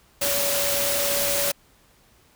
sine tone in noise, 567 Hz, C#5, 39 cents sharp, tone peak -27 dBFS, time 0.21-1.52 s, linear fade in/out 10 ms, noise white, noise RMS -24 dBFS, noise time 0.21-1.52 s, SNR -6 dB, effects pink hiss -58 dBFS RMS until 2.35 s

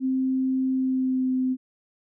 sine tone with pitch glide, 261.6 to 257.6 Hz, C4 to C4, 0 to -27 cents, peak -21 dBFS, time 0-1.57 s, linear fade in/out 50 ms, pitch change -27 cents, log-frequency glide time 0.72-1.32 s, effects none

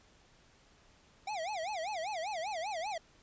square tone with vibrato, 740 Hz, F#5, in tune, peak -36 dBFS, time 1.27-2.98 s, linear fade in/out 5 ms, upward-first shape sine, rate 5.1 Hz, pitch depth 270 cents each way, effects pink hiss -64 dBFS RMS until 3.22 s + resampled to 16000 Hz

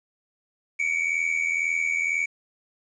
triangle tone pair together, 2243 / 2325 Hz, C#7 / D7, +20 / -18 cents, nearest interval minor second, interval 62 cents, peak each -23 / -25 dBFS, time 0.79-2.26 s, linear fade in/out 10 ms, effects resampled to 22050 Hz + 9-bit

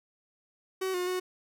45% pulse tone with pitch steps, 377.7 / 359.7 / 366.8 Hz, F#4 / F#4 / F#4, +36 / -49 / -15 cents, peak -29 dBFS, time 0.81-1.2 s, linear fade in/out 10 ms, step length 130 ms, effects none

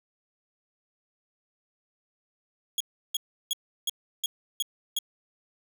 sawtooth tone bursts, 3322 Hz, G#7, in tune, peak -22 dBFS, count 7, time 2.78-4.988 s, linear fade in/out 2 ms, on 24 ms, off 340 ms, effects none

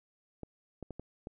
clicks, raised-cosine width 2 ms, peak -28 dBFS, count 5, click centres 0.433 / 0.827 / 0.907 / 0.996 / 1.271 s, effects none

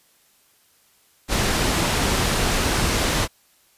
pink low-pass noise, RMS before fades -21 dBFS, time 1.28-3.28 s, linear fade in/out 50 ms, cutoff 9200 Hz, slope 12 dB/octave, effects white hiss -59 dBFS RMS until 3.77 s + resampled to 32000 Hz

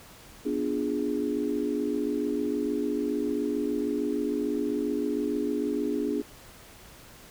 sine chord, B diminished seventh, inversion none, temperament equal, 246.9 / 293.7 / 349.2 / 415.3 Hz, B3 / D4 / F4 / Ab4, 0 / 0 / 0 / 0 cents, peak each -32 / -29 / -35 / -31 dBFS, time 0.45-6.22 s, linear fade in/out 10 ms, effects pink hiss -50 dBFS RMS until 7.3 s

